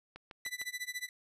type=click train; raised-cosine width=0.3 ms; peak=-31 dBFS; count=4; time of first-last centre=0.16-0.615 s; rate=6.59 Hz
type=tone with tremolo; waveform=sawtooth; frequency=1987 Hz; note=B6; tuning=10 cents sharp; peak=-31 dBFS; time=0.45-1.09 s; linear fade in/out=2 ms; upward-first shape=sine; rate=14 Hz; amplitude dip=95%
effects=resampled to 32000 Hz